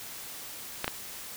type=clicks; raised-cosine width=0.3 ms; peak=-12 dBFS; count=2; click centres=0.844 / 0.879 s; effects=white hiss -42 dBFS RMS until 1.36 s